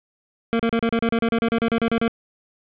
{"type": "tone bursts", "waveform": "25% pulse", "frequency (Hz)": 230, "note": "A#3", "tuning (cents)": -23, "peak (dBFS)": -14, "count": 16, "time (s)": [0.53, 2.08], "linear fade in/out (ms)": 0, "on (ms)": 65, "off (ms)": 34, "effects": ["resampled to 8000 Hz", "7-bit"]}